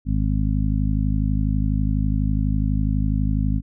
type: harmonic tone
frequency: 52.1 Hz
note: G#1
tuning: 6 cents sharp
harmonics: 1 / 2 / 3 / 4 / 5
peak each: -21 / -24 / -26 / -27 / -28 dBFS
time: 0.05-3.62 s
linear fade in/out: 50 ms
effects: none